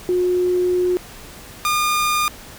sine / sawtooth tone pair in turn, 360.5 / 1212.6 Hz, F#4 / D#6, -45 / -45 cents, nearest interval octave + major sixth, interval 2100 cents, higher second, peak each -15 / -13 dBFS, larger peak second, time 0.09-0.97 / 1.65-2.28 s, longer first, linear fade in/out 0 ms, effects pink hiss -39 dBFS RMS until 2.58 s

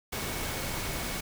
sine tone in noise, 2217 Hz, C#7, in tune, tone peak -45 dBFS, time 0.12-1.21 s, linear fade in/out 10 ms, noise pink, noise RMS -34 dBFS, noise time 0.12-1.21 s, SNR -14 dB, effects none

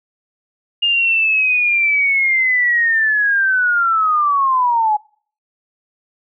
sine linear sweep, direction down, 2836 to 830.6 Hz, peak -12 dBFS, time 0.82-4.97 s, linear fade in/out 10 ms, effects noise-tail reverb RT60 0.5 s tail -26 dB re dry

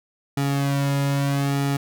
sawtooth tone with flanger, 139.9 Hz, C#3, 16 cents sharp, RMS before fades -22 dBFS, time 0.37-1.77 s, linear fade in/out 5 ms, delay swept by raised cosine 1.9 to 2.61 ms, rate 0.79 Hz, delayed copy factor -0.85, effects none

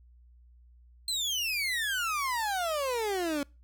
30% pulse exponential sweep, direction down, 4186 to 276.9 Hz, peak -26 dBFS, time 1.08-3.43 s, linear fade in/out 2 ms, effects noise-tail reverb RT60 0.3 s tail -26 dB re dry + added 60 Hz sine -54 dBFS peak until 3.63 s

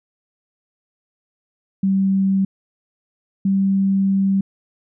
sine tone pair in turn, 193.3 / 194.53 Hz, G3 / G3, -24 / -13 cents, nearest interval unison, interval 11 cents, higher second, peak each -14 dBFS, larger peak neither, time 1.83-2.45 / 3.45-4.41 s, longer second, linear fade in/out 5 ms, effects none

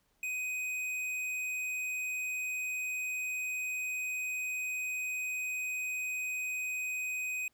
sine tone with tanh clipping, 2505 Hz, D#7, 11 cents sharp, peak -35 dBFS, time 0.23-7.48 s, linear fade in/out 2 ms, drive 13 dB, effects pink hiss -74 dBFS RMS until 7.53 s

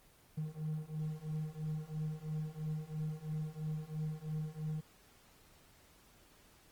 triangle beating tone pair, 153.3 / 156.3 Hz, D#3 / D#3, -25 / +8 cents, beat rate 3 Hz, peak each -39 / -38 dBFS, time 0.37-4.81 s, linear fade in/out 10 ms, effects pink hiss -64 dBFS RMS until 6.71 s + Opus 24 kbps

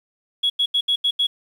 sine tone bursts at uneven times, 3347 Hz, G#7, 13 cents sharp, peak -15 dBFS, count 6, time 0.43-0.5 / 0.59-0.66 / 0.74-0.81 / 0.88-0.96 / 1.04-1.11 / 1.19-1.27 s, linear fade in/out 10 ms, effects tanh soft clip ceiling -12 dBFS + 8-bit

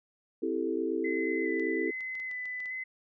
sine chord, A minor seventh, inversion first, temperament equal, 261.6 / 329.6 / 392 / 440 Hz, C4 / E4 / G4 / A4, 0 / 0 / 0 / 0 cents, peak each -36 / -32 / -34 / -34 dBFS, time 0.42-1.91 s, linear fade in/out 10 ms
sine tone with vibrato, 2020 Hz, B6, 39 cents sharp, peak -34 dBFS, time 1.04-2.84 s, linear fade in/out 10 ms, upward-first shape square, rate 1.2 Hz, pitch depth 17 cents each way
clicks, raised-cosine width 0.2 ms, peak -36 dBFS, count 8, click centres 1.597 / 2.007 / 2.153 / 2.2 / 2.313 / 2.456 / 2.603 / 2.658 s
effects none

